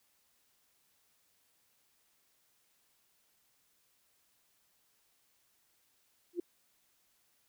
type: tone with exponential growth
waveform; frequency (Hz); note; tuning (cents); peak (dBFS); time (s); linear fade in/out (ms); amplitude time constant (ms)
sine; 349.2; F4; 0; -28; 6.33-6.4; 5; 15
effects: white hiss -73 dBFS RMS until 7.48 s